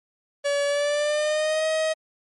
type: tone with pitch glide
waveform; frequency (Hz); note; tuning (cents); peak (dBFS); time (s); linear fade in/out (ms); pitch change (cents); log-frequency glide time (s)
45% pulse; 570 to 632.5; C#5 to D#5; +48 to +28; -21; 0.44-1.94; 20; +180; 0.66-1.66
effects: low-pass 10000 Hz 12 dB/octave + MP3 48 kbps